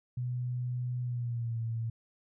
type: tone with pitch glide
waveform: sine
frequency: 123.9 to 114.27 Hz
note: B2 to A#2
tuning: +6 to -34 cents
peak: -31 dBFS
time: 0.17-1.9 s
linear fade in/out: 5 ms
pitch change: -140 cents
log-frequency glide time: 1.01-1.6 s
effects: none